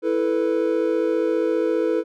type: chord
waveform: triangle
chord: E suspended fourth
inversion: none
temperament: just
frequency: 329.6 / 439.5 / 494.4 Hz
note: E4 / A4 / B4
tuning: 0 / -2 / +2 cents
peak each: -21 dBFS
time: 0.02-2.04 s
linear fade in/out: 50 ms
effects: none